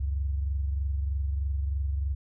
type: tone pair together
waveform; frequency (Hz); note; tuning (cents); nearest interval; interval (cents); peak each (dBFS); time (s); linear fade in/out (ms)
sine; 69.3 / 92.5; C#2 / F#2; 0 / 0; perfect fourth; 500; -26 / -37; 0-2.15; 10
effects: none